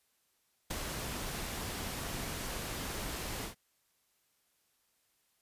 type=noise with ADSR envelope; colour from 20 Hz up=pink; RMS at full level=-34 dBFS; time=0.7-3.55 s; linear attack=11 ms; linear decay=7 ms; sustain=-5 dB; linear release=110 ms; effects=white hiss -75 dBFS RMS until 5.41 s + resampled to 32000 Hz